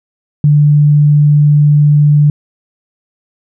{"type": "tone", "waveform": "sine", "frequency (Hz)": 147.6, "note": "D3", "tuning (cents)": 9, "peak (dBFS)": -4, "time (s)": [0.44, 2.3], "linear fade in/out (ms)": 2, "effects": []}